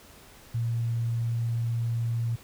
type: tone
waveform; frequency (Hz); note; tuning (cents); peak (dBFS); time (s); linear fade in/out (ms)
sine; 116.54; A#2; 0; -25; 0.54-2.36; 10
effects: pink hiss -52 dBFS RMS until 2.43 s